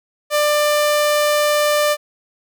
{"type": "tone", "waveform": "sawtooth", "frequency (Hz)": 594, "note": "D5", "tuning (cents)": 20, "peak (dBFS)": -10, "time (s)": [0.3, 1.97], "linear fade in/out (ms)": 50, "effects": []}